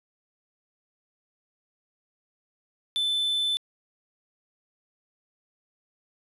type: tone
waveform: triangle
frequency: 3520 Hz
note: A7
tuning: in tune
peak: -22 dBFS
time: 2.96-3.57 s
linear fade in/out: 0 ms
effects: resampled to 32000 Hz + 9-bit